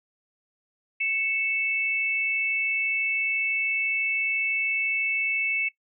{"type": "tone pair together", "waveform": "sine", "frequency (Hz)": [2217, 2637], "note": ["C#7", "E7"], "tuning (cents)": [0, 0], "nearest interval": "minor third", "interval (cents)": 300, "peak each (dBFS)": -26, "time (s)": [1, 5.69], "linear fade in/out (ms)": 10, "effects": ["noise-tail reverb RT60 0.1 s tail -19 dB re dry"]}